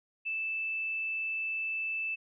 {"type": "tone", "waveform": "sine", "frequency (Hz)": 2637, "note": "E7", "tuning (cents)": 0, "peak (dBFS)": -31, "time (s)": [0.25, 2.16], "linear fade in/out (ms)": 20, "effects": []}